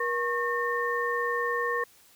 sine tone cluster, 476.9 / 1090 / 1819 Hz, A#4 / C#6 / A#6, +39 / -29 / -43 cents, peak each -30 dBFS, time 0-1.84 s, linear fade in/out 5 ms, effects white hiss -58 dBFS RMS until 2.15 s

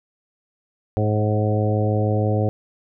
harmonic tone with a mistuned harmonic, 106.3 Hz, G#2, 41 cents sharp, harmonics 1 / 2 / 3 / 4 / 5 / 6 / 7, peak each -19 / -27 / -28 / -27 / -26 / -32 / -30 dBFS, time 0.97-2.49 s, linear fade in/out 0 ms, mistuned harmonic 6, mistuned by -17 cents, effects none

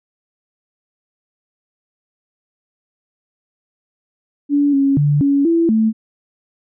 sine tone with pitch steps, 287 / 275.6 / 145.7 / 280.6 / 333.8 / 220.4 Hz, D4 / C#4 / D3 / C#4 / E4 / A3, -40 / -10 / -13 / +21 / +22 / +3 cents, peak -11 dBFS, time 4.49-5.93 s, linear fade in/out 50 ms, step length 240 ms, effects none

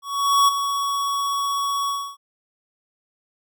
square tone with ADSR envelope, 1121 Hz, C#6, 19 cents sharp, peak -13 dBFS, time 0.02-2.17 s, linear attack 460 ms, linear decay 16 ms, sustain -9 dB, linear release 290 ms, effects none

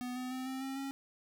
square tone with pitch steps, 248.2 / 253 / 257.8 / 262.8 / 267.9 / 273 Hz, B3 / B3 / C4 / C4 / C4 / C#4, +9 / +42 / -26 / +8 / +41 / -26 cents, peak -38 dBFS, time 0.01-0.91 s, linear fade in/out 0 ms, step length 150 ms, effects none

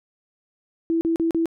sine tone bursts, 330 Hz, E4, 2 cents sharp, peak -18 dBFS, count 4, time 0.9-1.457 s, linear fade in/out 0 ms, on 110 ms, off 39 ms, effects none

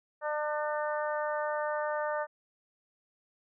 harmonic tone, 300.4 Hz, D4, 39 cents sharp, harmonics 2 / 3 / 4 / 5 / 6, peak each -32 / -36 / -38 / -40 / -42 dBFS, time 0.21-2.27 s, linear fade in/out 50 ms, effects none

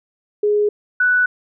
sine tone pair in turn, 416.4 / 1483.9 Hz, G#4 / F#6, +5 / +5 cents, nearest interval octave + minor seventh, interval 2200 cents, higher second, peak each -13 / -12 dBFS, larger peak second, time 0.43-0.69 / 1-1.26 s, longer neither, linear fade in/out 5 ms, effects none

